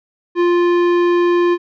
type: tone with tanh clipping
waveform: sine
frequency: 349.2 Hz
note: F4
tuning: in tune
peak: -13 dBFS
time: 0.35-1.58 s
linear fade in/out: 50 ms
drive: 15 dB
effects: none